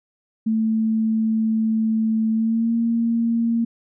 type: tone with pitch glide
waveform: sine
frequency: 221.2 to 231.1 Hz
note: A3 to A#3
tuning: +9 to -15 cents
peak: -17 dBFS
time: 0.46-3.65 s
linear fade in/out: 10 ms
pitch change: +76 cents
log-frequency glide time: 2.32-2.74 s
effects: none